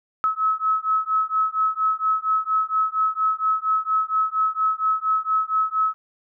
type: beating tone pair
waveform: sine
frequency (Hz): 1288 / 1292.3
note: E6 / E6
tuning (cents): -41 / -35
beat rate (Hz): 4.3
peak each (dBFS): -22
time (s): 0.24-5.94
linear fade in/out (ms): 0
effects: none